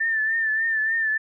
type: tone with vibrato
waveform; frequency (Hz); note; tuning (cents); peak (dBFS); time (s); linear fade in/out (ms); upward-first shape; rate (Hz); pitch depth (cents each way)
sine; 1781; A6; +21; -20; 0-1.18; 10; triangle; 3.4; 55
effects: none